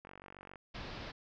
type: click train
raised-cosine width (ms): 0.5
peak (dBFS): -35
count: 25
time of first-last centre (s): 0.05-0.557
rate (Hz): 47.3
type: low-pass noise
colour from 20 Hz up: pink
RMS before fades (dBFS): -45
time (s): 0.74-1.12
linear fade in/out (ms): 10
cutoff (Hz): 5000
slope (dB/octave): 48
effects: none